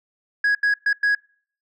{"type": "tone bursts at uneven times", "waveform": "sine", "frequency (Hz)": 1661.2, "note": "G#6", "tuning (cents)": 0, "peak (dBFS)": -13, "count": 4, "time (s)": [[0.44, 0.55], [0.63, 0.74], [0.86, 0.93], [1.03, 1.15]], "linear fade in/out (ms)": 5, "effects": ["noise-tail reverb RT60 0.5 s tail -26 dB re dry", "tanh soft clip ceiling -15 dBFS"]}